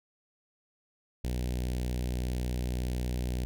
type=tone with notch filter; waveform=sawtooth; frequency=61.74 Hz; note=B1; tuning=in tune; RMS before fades=-32 dBFS; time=1.24-3.45 s; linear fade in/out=0 ms; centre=1200 Hz; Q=0.58; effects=none